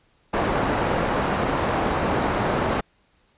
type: low-pass noise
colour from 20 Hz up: white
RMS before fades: -23 dBFS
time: 0.33-2.81 s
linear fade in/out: 10 ms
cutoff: 940 Hz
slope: 12 dB/octave
effects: pink hiss -63 dBFS RMS until 3.37 s + resampled to 8000 Hz